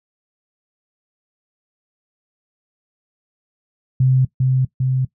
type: tone with echo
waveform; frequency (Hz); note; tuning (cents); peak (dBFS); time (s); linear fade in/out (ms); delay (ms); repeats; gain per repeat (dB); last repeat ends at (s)
sine; 130.1; C3; -9; -11; 4-4.25; 5; 400; 2; -2; 5.05
effects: noise-tail reverb RT60 0.1 s tail -18 dB re dry